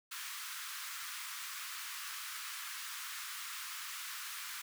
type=high-pass noise; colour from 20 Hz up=pink; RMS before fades=-44 dBFS; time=0.11-4.62 s; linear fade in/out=10 ms; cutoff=1100 Hz; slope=48 dB/octave; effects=none

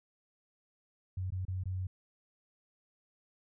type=tone with dropouts; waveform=sine; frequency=92.9 Hz; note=F#2; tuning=7 cents sharp; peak=-33 dBFS; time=1.17-1.87 s; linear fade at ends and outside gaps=5 ms; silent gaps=1.304-1.321 / 1.452-1.481 / 1.637-1.656 s; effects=none

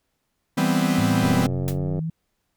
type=chord; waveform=45% pulse; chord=C major seventh; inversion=first; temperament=equal; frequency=164.81 / 196 / 246.9 / 261.6 Hz; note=E3 / G3 / B3 / C4; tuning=0 / 0 / 0 / 0 cents; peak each=-24 dBFS; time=0.57-1.47 s; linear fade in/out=10 ms
type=exponential sweep; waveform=sine; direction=up; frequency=103.8 to 164.81 Hz; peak=-24 dBFS; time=0.98-2.1 s; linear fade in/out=5 ms
type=click train; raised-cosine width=2 ms; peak=-17 dBFS; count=71; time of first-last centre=1.23-1.991 s; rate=92 Hz
type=noise with exponential decay; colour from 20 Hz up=white; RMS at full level=-29 dBFS; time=1.68-1.78 s; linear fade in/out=0 ms; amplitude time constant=21 ms
effects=pink hiss -74 dBFS RMS until 2.56 s

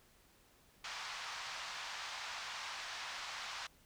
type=band-pass noise; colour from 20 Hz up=pink; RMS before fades=-45 dBFS; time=0.84-3.67 s; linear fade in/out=5 ms; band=850 to 5900 Hz; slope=24 dB/octave; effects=pink hiss -67 dBFS RMS until 3.85 s

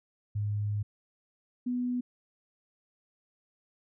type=tone pair in turn; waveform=sine; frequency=103.83 / 247 Hz; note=G#2 / B3; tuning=0 / 0 cents; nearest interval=octave + minor third; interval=1500 cents; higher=second; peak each=-28 dBFS; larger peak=neither; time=0.35-0.83 / 1.66-2.01 s; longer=first; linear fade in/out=10 ms; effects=none

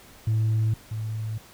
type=tone pair in turn; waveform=sine; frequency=110 / 109.55 Hz; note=A2 / A2; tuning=0 / -7 cents; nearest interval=unison; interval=7 cents; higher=first; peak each=-18 / -27 dBFS; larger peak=first; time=0.27-0.74 / 0.91-1.38 s; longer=neither; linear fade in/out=5 ms; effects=tanh soft clip ceiling -18 dBFS + pink hiss -50 dBFS RMS until 1.53 s

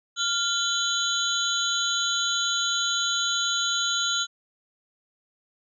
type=tone cluster; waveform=sine; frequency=1399 / 3077 / 3453 / 3945 / 6670 Hz; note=F6 / G7 / A7 / B7 / G#8; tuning=+3 / -33 / -33 / -3 / +7 cents; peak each=-28 / -31 / -31 / -28 / -30 dBFS; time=0.16-4.27 s; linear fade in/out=50 ms; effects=none

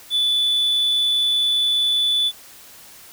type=tone; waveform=triangle; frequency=3475 Hz; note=A7; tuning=22 cents flat; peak=-14 dBFS; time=0.1-2.32 s; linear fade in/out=50 ms; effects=tanh soft clip ceiling -10 dBFS + white hiss -44 dBFS RMS until 3.12 s

